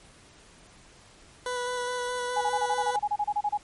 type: tone with vibrato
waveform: 20% pulse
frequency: 493.9 Hz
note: B4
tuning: in tune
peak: -24 dBFS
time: 1.46-2.96 s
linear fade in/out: 2 ms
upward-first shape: square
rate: 4.8 Hz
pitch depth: 11 cents each way
type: tone bursts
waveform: sine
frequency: 830.6 Hz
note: G#5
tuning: in tune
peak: -23 dBFS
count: 15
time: 2.36-3.576 s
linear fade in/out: 10 ms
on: 54 ms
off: 29 ms
effects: pink hiss -54 dBFS RMS until 3.63 s + MP3 48 kbps